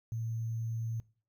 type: tone with sample-and-hold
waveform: sine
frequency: 113.7 Hz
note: A#2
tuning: 43 cents flat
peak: -33 dBFS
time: 0.12-1 s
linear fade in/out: 0 ms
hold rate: 6300 Hz
effects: noise-tail reverb RT60 0.4 s tail -21 dB re dry